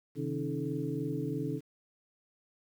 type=tone cluster; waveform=sine; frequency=133.5 / 156.5 / 275.4 / 316.1 / 433.5 Hz; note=C3 / D#3 / C#4 / D#4 / A4; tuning=+35 / +10 / -11 / +27 / -26 cents; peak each=-38 / -38 / -37 / -38 / -39 dBFS; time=0.15-1.61 s; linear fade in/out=50 ms; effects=10-bit